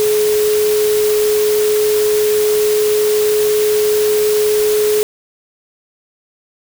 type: tone in noise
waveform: sine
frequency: 423.8 Hz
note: G#4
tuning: 35 cents sharp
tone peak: -11 dBFS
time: 0-5.03 s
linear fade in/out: 0 ms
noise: white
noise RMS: -23 dBFS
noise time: 0-5.03 s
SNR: +9 dB
effects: none